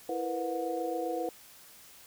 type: tone cluster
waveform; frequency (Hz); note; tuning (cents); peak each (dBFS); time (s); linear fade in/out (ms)
sine; 330.6 / 472.4 / 500 / 726; E4 / A#4 / B4 / F#5; +5 / +23 / +21 / -33; -36 / -38 / -35 / -36; 0.09-1.29; 2
effects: white hiss -54 dBFS RMS until 2.06 s